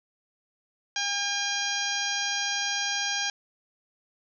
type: harmonic tone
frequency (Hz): 807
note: G#5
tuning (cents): -50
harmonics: 1 / 2 / 3 / 4 / 5 / 6 / 7 / 8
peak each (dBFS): -36 / -32 / -36 / -33 / -37 / -35 / -34 / -37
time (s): 0.96-3.3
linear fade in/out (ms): 2
effects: none